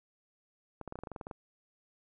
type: clicks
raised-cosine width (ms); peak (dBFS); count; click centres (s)
1; -27; 12; 0.813 / 0.877 / 0.924 / 0.956 / 0.989 / 1.036 / 1.072 / 1.117 / 1.162 / 1.212 / 1.269 / 1.312
effects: none